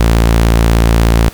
sawtooth tone, 56.6 Hz, A1, 50 cents sharp, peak -3 dBFS, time 0-1.29 s, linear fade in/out 0 ms, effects pink hiss -35 dBFS RMS until 1.33 s

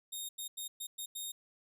15% pulse tone bursts at uneven times, 3701 Hz, A#7, 13 cents flat, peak -32 dBFS, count 6, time 0.12-0.29 / 0.38-0.48 / 0.57-0.68 / 0.8-0.87 / 0.98-1.06 / 1.15-1.32 s, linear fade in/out 10 ms, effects none

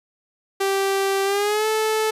sawtooth tone with pitch glide, 390.7 to 436 Hz, G4 to A4, -6 to -16 cents, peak -15 dBFS, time 0.6-2.11 s, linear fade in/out 10 ms, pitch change +190 cents, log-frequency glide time 1.24-1.67 s, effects resampled to 32000 Hz

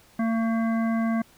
harmonic tone with a mistuned harmonic, 226.7 Hz, A#3, 48 cents flat, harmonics 1 / 3 / 5 / 7 / 9, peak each -22 / -32 / -36 / -39 / -41 dBFS, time 0.19-1.22 s, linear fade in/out 5 ms, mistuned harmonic 5, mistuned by -16 cents, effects pink hiss -56 dBFS RMS until 1.37 s

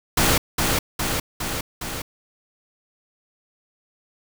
pink noise with echo, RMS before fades -18 dBFS, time 0.17-0.38 s, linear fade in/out 5 ms, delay 410 ms, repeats 4, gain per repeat -3 dB, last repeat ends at 2.02 s, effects none

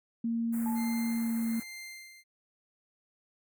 sine tone with pitch glide, 230.7 to 227.8 Hz, A#3 to A#3, -18 to -40 cents, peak -28 dBFS, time 0.24-1.6 s, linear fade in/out 5 ms, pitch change -22 cents, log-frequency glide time 1.06-1.48 s
white band-stop noise, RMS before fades -45 dBFS, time 0.52-1.64 s, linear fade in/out 20 ms, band 2100 to 7800 Hz, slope 48 dB/octave
sine tone with exponential decay, 869 Hz, A5, 22 cents flat, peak -36 dBFS, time 0.66-1.95 s, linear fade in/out 0 ms, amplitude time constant 280 ms
sawtooth tone with tremolo, 2093 Hz, C7, in tune, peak -38 dBFS, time 0.74-2.24 s, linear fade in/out 50 ms, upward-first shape sine, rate 1.2 Hz, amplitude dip 70%
effects none

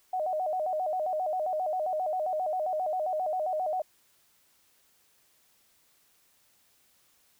sine tone with vibrato, 677 Hz, E5, 46 cents sharp, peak -27 dBFS, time 0.13-3.82 s, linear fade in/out 5 ms, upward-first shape square, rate 7.5 Hz, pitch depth 160 cents each way, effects white hiss -66 dBFS RMS until 7.39 s

